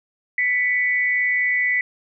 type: tone pair together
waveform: sine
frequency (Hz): 1984.6 / 2229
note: B6 / C#7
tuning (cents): +8 / +9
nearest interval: major second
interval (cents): 201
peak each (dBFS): -18 / -24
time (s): 0.38-1.81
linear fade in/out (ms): 2
effects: none